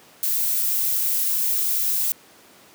violet noise, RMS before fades -22 dBFS, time 0.23-2.12 s, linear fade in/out 0 ms, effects pink hiss -50 dBFS RMS until 2.74 s + high-pass 200 Hz 12 dB/octave

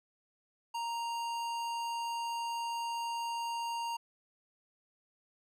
sine tone with hard clipping, 932.3 Hz, A#5, in tune, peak -36 dBFS, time 0.74-3.97 s, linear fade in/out 10 ms, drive 16 dB, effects none

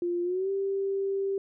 sine tone with pitch glide, 349.2 to 392 Hz, F4 to G4, 0 to 0 cents, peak -26 dBFS, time 0.02-1.38 s, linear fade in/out 2 ms, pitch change +200 cents, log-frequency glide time 0.23-0.5 s, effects none

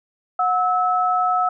sine tone pair together, 729.6 / 1300 Hz, F#5 / E6, -24 / -24 cents, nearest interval minor seventh, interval 1000 cents, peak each -19 / -19 dBFS, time 0.39-1.49 s, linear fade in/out 5 ms, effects none

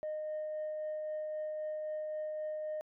sine tone with tremolo, 615 Hz, D#5, 20 cents flat, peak -33 dBFS, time 0.03-2.81 s, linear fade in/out 0 ms, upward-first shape triangle, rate 3.8 Hz, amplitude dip 25%, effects tanh soft clip ceiling -33 dBFS

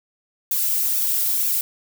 violet noise with flanger, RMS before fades -21 dBFS, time 0.51-1.61 s, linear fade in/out 2 ms, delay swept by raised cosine 0.97 to 3.37 ms, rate 2.1 Hz, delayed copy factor -0.65, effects none

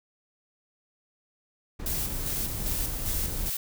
brown noise, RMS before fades -33 dBFS, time 1.79-3.5 s, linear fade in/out 10 ms
blue noise with tremolo, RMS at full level -31 dBFS, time 1.86-3.57 s, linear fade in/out 2 ms, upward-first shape square, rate 2.5 Hz, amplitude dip 45%
effects none

